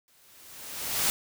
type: noise with exponential growth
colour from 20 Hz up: white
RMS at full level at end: -24 dBFS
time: 0.08-1.1 s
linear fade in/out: 0 ms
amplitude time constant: 220 ms
effects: none